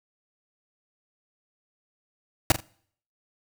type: noise with echo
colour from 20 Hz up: pink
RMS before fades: -17 dBFS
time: 2.5-2.52 s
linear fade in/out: 2 ms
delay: 42 ms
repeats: 2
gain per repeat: -12 dB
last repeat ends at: 2.604 s
effects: noise-tail reverb RT60 0.6 s tail -25 dB re dry